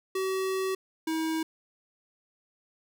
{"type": "tone pair in turn", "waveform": "square", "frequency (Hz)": [380, 320.5], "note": ["F#4", "E4"], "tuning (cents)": [46, -49], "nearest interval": "minor third", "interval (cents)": 295, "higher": "first", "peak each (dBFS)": -28, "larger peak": "neither", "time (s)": [[0.15, 0.75], [1.07, 1.43]], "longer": "first", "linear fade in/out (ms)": 5, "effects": []}